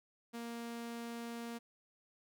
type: tone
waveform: sawtooth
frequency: 233.9 Hz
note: A#3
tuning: 6 cents sharp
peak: -38 dBFS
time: 0.33-1.59 s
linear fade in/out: 20 ms
effects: none